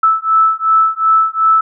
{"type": "beating tone pair", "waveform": "sine", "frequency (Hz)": [1311, 1313.7], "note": ["E6", "E6"], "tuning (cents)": [-10, -6], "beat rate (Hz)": 2.7, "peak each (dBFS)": -12, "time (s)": [0.03, 1.61], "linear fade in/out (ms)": 5, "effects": []}